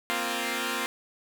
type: chord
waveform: 5% pulse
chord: Bb suspended second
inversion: none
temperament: equal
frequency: 233.1 / 261.6 / 349.2 Hz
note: Bb3 / C4 / F4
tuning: 0 / 0 / 0 cents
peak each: -21 dBFS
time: 0.1-0.86 s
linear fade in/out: 0 ms
effects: none